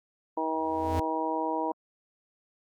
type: harmonic tone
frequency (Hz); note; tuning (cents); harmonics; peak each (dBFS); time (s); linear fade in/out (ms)
159.4; D#3; +42; 2 / 3 / 4 / 5 / 6; -33 / -35 / -35 / -35 / -31; 0.37-1.72; 5
type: tone with exponential growth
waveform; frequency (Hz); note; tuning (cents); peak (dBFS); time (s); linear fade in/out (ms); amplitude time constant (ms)
square; 86; F2; -26; -26; 0.54-1; 5; 100
effects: Opus 48 kbps